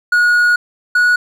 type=tone pair in turn; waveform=triangle; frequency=1449 / 1461.6 Hz; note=F#6 / F#6; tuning=-37 / -22 cents; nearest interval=unison; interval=15 cents; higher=second; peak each=-7 dBFS; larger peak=neither; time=0.12-0.56 / 0.95-1.16 s; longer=first; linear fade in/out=5 ms; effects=none